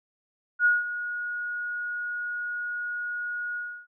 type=tone with ADSR envelope; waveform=sine; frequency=1447 Hz; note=F#6; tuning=39 cents flat; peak=-16 dBFS; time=0.59-3.87 s; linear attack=63 ms; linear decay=180 ms; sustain=-13 dB; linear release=310 ms; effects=none